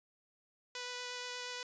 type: tone with vibrato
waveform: 5% pulse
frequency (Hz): 493.9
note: B4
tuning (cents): 0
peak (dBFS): -29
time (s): 0.75-1.63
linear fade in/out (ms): 2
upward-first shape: sine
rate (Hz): 8.4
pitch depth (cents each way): 8
effects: resampled to 16000 Hz